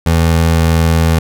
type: tone with pitch glide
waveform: 25% pulse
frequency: 82.41 to 81.75 Hz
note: E2 to E2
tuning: 0 to -14 cents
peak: -5 dBFS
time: 0.06-1.19 s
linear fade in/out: 5 ms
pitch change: -14 cents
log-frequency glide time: 0.25-0.92 s
effects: none